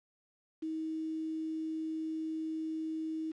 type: tone with quantisation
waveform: sine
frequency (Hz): 317.7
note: D#4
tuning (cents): +36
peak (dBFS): -34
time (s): 0.62-3.32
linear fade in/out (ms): 10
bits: 9
effects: low-pass 4000 Hz 12 dB/octave